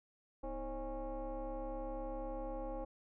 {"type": "tone with frequency modulation", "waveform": "sine", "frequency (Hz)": 250, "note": "B3", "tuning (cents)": 21, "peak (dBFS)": -38, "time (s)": [0.43, 2.85], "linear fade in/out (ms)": 10, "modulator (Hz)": 284, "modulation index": 2, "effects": ["tanh soft clip ceiling -34 dBFS"]}